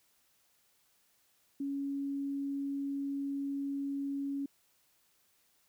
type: tone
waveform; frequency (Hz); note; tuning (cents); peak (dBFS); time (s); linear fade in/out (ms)
sine; 278.7; C#4; +9; -33; 1.6-4.46; 5
effects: white hiss -71 dBFS RMS until 5.68 s